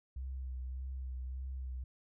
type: tone with vibrato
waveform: sine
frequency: 64.5 Hz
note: C2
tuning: 24 cents flat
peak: -38 dBFS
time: 0.16-1.84 s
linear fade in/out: 5 ms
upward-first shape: sine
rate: 1.7 Hz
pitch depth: 31 cents each way
effects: none